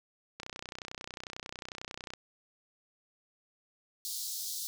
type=click train; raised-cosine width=0.2 ms; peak=-23 dBFS; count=55; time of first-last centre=0.4-2.136 s; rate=31.1 Hz
type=high-pass noise; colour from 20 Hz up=pink; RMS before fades=-38 dBFS; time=4.05-4.67 s; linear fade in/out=0 ms; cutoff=3900 Hz; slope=48 dB/octave
effects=none